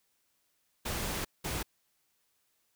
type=noise bursts at uneven times; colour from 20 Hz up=pink; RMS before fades=-35 dBFS; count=2; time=0.85-1.25 / 1.44-1.63 s; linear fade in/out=10 ms; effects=white hiss -75 dBFS RMS until 2.75 s